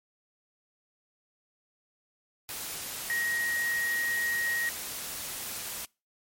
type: tone in noise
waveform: sine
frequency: 1886 Hz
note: A#6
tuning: 20 cents sharp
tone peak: -27 dBFS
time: 3.1-4.69 s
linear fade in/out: 0 ms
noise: white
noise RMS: -37 dBFS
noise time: 2.49-5.85 s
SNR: +7 dB
effects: noise-tail reverb RT60 0.3 s tail -26 dB re dry + MP3 64 kbps